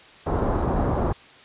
pink low-pass noise, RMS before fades -23 dBFS, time 0.26-1.13 s, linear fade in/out 10 ms, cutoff 1100 Hz, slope 24 dB/octave, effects white hiss -48 dBFS RMS until 1.44 s + resampled to 8000 Hz

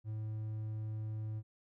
triangle tone, 108.5 Hz, A2, 24 cents flat, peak -35 dBFS, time 0.04-1.43 s, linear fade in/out 50 ms, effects none

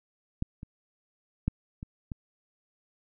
clicks, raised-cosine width 5 ms, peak -16 / -28 / -13 / -26 / -23 dBFS, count 5, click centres 0.424 / 0.631 / 1.48 / 1.829 / 2.118 s, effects none

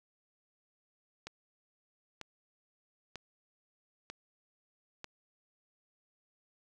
click train, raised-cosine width 0.2 ms, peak -25 dBFS, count 5, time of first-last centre 1.27-5.044 s, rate 1.06 Hz, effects none

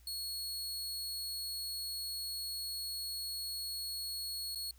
sawtooth tone with dropouts, 4340 Hz, C#8, 37 cents flat, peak -35 dBFS, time 0.07-4.71 s, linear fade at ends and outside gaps 2 ms, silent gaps 4.549-4.556 s, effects added 60 Hz sine -58 dBFS peak until 4.78 s + white hiss -68 dBFS RMS until 4.78 s

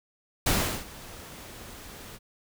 pink noise with ADSR envelope, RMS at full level -23 dBFS, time 0.46-2.19 s, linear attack 7 ms, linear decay 370 ms, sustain -21 dB, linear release 37 ms, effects none

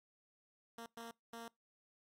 10% pulse tone bursts at uneven times, 231 Hz, A#3, 16 cents flat, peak -39 dBFS, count 3, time 0.78-0.86 / 0.97-1.11 / 1.33-1.48 s, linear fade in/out 2 ms, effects noise-tail reverb RT60 0.2 s tail -24 dB re dry + AAC 64 kbps

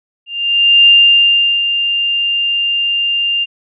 sine tone with ADSR envelope, 2797 Hz, F7, 2 cents sharp, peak -3 dBFS, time 0.26-3.46 s, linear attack 610 ms, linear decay 750 ms, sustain -9 dB, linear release 32 ms, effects none

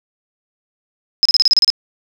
sine tone bursts, 5110 Hz, D#8, 45 cents sharp, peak -8 dBFS, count 9, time 1.23-1.702 s, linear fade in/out 0 ms, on 24 ms, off 32 ms, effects none

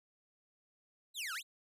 sawtooth exponential two-way sweep, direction down then up, 4186 to 1244.5 to 4186 Hz, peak -35 dBFS, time 1.14-1.43 s, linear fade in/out 50 ms, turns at 1.34 s, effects resampled to 32000 Hz

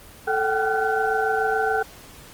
sine tone cluster, 439.2 / 750 / 777 / 1394 / 1508 Hz, A4 / F#5 / G5 / F6 / F#6, -3 / +23 / -16 / -4 / +32 cents, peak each -24 / -30 / -24 / -30 / -26 dBFS, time 0.27-1.83 s, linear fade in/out 10 ms, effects pink hiss -45 dBFS RMS until 2.33 s + Opus 24 kbps

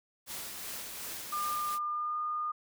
white noise with tremolo, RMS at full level -40 dBFS, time 0.26-1.79 s, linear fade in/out 50 ms, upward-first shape sine, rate 2.7 Hz, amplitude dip 30%
sine tone with pitch glide, 1203 to 1219.8 Hz, D6 to D#6, +41 to -35 cents, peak -31 dBFS, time 1.32-2.52 s, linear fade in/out 10 ms, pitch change +24 cents, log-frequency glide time 1.89-2.18 s
effects none

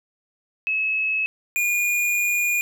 sine / square tone pair in turn, 2583 / 2433 Hz, E7 / D#7, -36 / -39 cents, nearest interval minor second, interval 103 cents, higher first, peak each -20 dBFS, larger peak neither, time 0.67-1.26 / 1.56-2.61 s, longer second, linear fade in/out 0 ms, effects none

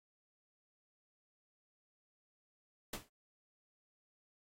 pink noise with exponential decay, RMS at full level -37 dBFS, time 2.93-3.09 s, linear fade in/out 5 ms, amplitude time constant 33 ms, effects AAC 48 kbps

